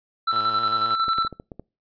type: tone with tremolo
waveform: square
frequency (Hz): 1333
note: E6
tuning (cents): +19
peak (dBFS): -19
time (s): 0.27-1.28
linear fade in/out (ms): 10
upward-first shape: square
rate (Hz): 11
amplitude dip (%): 45
type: tone with vibrato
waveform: 5% pulse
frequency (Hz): 110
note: A2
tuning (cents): 0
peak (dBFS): -23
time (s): 0.32-0.95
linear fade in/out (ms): 10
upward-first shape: square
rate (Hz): 7.6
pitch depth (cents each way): 65
type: clicks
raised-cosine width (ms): 2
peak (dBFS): -23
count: 7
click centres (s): 1.082 / 1.185 / 1.249 / 1.327 / 1.399 / 1.518 / 1.596
effects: noise-tail reverb RT60 0.3 s tail -26 dB re dry + resampled to 11025 Hz